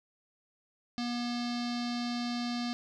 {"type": "tone with low-pass filter", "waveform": "square", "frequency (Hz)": 240.7, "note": "B3", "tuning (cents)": -44, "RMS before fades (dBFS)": -34, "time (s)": [0.98, 2.73], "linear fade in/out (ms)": 0, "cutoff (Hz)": 4700, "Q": 4.3, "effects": []}